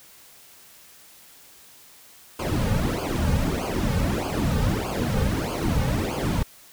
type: noise with flanger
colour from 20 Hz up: brown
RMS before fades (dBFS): -24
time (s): 2.39-6.43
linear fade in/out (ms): 5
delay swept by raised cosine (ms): 0.52 to 3.02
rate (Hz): 1.6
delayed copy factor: -1
effects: white hiss -50 dBFS RMS until 6.72 s